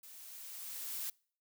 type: noise with level ramp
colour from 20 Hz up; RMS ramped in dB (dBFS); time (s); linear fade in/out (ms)
blue; -54 to -39; 0.03-1.1; 5
effects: noise-tail reverb RT60 0.5 s tail -26 dB re dry